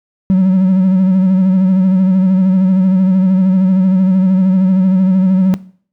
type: tone with vibrato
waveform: triangle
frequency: 187.7 Hz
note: F#3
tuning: 25 cents sharp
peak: -4 dBFS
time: 0.3-5.54 s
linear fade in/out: 0 ms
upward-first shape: sine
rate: 13 Hz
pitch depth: 43 cents each way
effects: noise-tail reverb RT60 0.5 s tail -20 dB re dry + tanh soft clip ceiling -2 dBFS